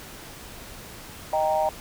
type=chord; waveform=sine; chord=Eb major; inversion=none; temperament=equal; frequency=622.3 / 784 / 932.3 Hz; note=Eb5 / G5 / Bb5; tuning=0 / 0 / 0 cents; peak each=-23 / -24 / -27 dBFS; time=1.33-1.69 s; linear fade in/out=2 ms; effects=tanh soft clip ceiling -11 dBFS + pink hiss -42 dBFS RMS until 1.8 s